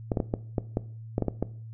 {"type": "clicks", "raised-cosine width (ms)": 2, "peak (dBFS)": -12, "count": 10, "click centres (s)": [0.118, 0.172, 0.202, 0.339, 0.582, 0.771, 1.181, 1.223, 1.283, 1.426], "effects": ["noise-tail reverb RT60 0.5 s tail -18 dB re dry", "added 112 Hz sine -39 dBFS peak until 1.73 s"]}